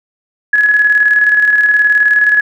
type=tone with tremolo; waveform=sine; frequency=1688 Hz; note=G#6; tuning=28 cents sharp; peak=-5 dBFS; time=0.53-2.41 s; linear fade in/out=5 ms; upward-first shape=square; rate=19 Hz; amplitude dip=40%; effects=none